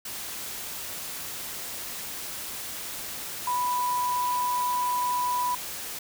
sine tone in noise, 987.8 Hz, B5, in tune, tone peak -24 dBFS, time 3.47-5.55 s, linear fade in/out 5 ms, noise white, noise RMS -36 dBFS, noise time 0.05-5.99 s, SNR +9 dB, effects none

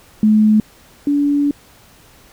sine tone pair in turn, 214.5 / 287.4 Hz, A3 / D4, -44 / -37 cents, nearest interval perfect fourth, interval 507 cents, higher second, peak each -8 / -12 dBFS, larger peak first, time 0.23-0.6 / 1.07-1.51 s, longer second, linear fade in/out 2 ms, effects pink hiss -47 dBFS RMS until 2.32 s

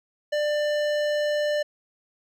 sine tone with hard clipping, 594 Hz, D5, 20 cents sharp, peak -24 dBFS, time 0.32-1.63 s, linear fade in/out 10 ms, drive 15 dB, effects none

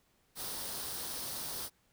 white noise with comb filter, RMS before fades -40 dBFS, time 0.35-1.7 s, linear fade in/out 50 ms, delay 0.21 ms, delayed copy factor +0.5, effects pink hiss -72 dBFS RMS until 1.92 s

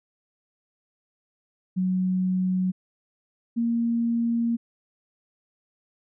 sine tone pair in turn, 185 / 233.1 Hz, F#3 / A#3, 0 / 0 cents, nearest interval major third, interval 400 cents, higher second, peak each -21 dBFS, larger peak neither, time 1.76-2.72 / 3.56-4.57 s, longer second, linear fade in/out 20 ms, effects none

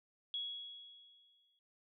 sine tone with exponential decay, 3340 Hz, G#7, 9 cents sharp, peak -36 dBFS, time 0.34-1.59 s, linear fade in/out 1 ms, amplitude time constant 270 ms, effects none

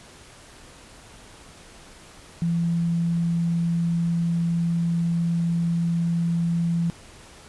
sine tone, 169 Hz, E3, 43 cents sharp, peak -20 dBFS, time 2.42-6.9 s, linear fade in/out 0 ms, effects pink hiss -47 dBFS RMS until 7.48 s + resampled to 24000 Hz

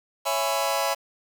sawtooth chord, C# minor seventh, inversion none, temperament just, 554.4 / 665.2 / 831.5 / 997.9 Hz, C#5 / E5 / G#5 / B5, 0 / +16 / +2 / +18 cents, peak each -24 / -24 / -25 / -25 dBFS, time 0.25-0.95 s, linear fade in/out 20 ms, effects 7-bit

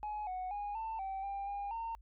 sine tone with pitch steps, 843 / 739 / 821 / 892 / 773 / 794 / 807 / 913 Hz, G#5 / F#5 / G#5 / A5 / G5 / G5 / G#5 / A#5, +26 / -2 / -20 / +23 / -24 / +22 / -50 / -36 cents, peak -35 dBFS, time 0.03-1.95 s, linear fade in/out 0 ms, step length 240 ms, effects tanh soft clip ceiling -35 dBFS + added 50 Hz sine -55 dBFS peak until 2.01 s

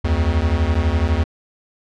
square beating tone pair, 73.42 / 85.42 Hz, D2 / F2, 0 / -38 cents, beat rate 12 Hz, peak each -19 dBFS, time 0.04-1.24 s, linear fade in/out 10 ms, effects low-pass 4000 Hz 12 dB/octave

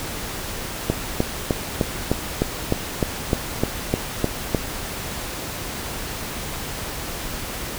click train, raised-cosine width 2 ms, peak -4 dBFS, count 13, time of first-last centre 0.9-4.547 s, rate 3.29 Hz, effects pink hiss -30 dBFS RMS until 7.78 s

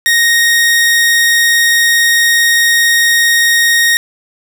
sawtooth tone, 1864.7 Hz, A#6, in tune, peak -4 dBFS, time 0.06-3.97 s, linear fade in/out 0 ms, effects none

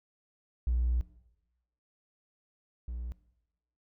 triangle tone pair in turn, 60.4 / 59.91 Hz, B1 / A#1, -38 / +48 cents, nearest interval unison, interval 14 cents, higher first, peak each -22 / -33 dBFS, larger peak first, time 0.67-1.01 / 2.88-3.12 s, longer first, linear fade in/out 0 ms, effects noise-tail reverb RT60 0.9 s tail -19 dB re dry + tanh soft clip ceiling -22 dBFS

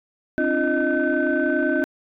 sine tone cluster, 265.1 / 295.5 / 342.7 / 620 / 1527 Hz, C4 / D4 / F4 / D#5 / G6, +23 / +11 / -33 / -6 / -46 cents, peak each -24 dBFS, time 0.38-1.84 s, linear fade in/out 0 ms, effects tanh soft clip ceiling -11 dBFS

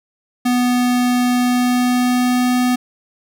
square tone with pitch glide, 246.9 to 248.9 Hz, B3 to B3, 0 to +14 cents, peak -14 dBFS, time 0.45-2.76 s, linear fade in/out 10 ms, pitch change +14 cents, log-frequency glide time 1.35-2.55 s, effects none

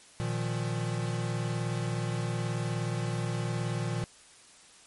square chord, Bb suspended fourth, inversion none, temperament equal with one note detuned, 118.1 / 155.56 / 174.61 Hz, Bb2 / Eb3 / F3, +23 / 0 / 0 cents, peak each -32 / -36 / -38 dBFS, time 0.2-4.04 s, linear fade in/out 0 ms, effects white hiss -55 dBFS RMS until 4.86 s + MP3 48 kbps

